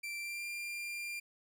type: tone with pitch glide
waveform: 40% pulse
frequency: 2349 to 2390 Hz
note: D7 to D7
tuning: 0 to +30 cents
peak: -38 dBFS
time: 0.03-1.2 s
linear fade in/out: 10 ms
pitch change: +30 cents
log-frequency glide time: 0.19-0.46 s
effects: none